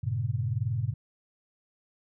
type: chord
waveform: sine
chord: G diminished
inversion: none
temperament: equal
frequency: 98 / 116.54 / 138.59 Hz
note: G2 / Bb2 / Db3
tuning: 0 / 0 / 0 cents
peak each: -32 / -29 / -33 dBFS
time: 0.03-0.94 s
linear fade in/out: 10 ms
effects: none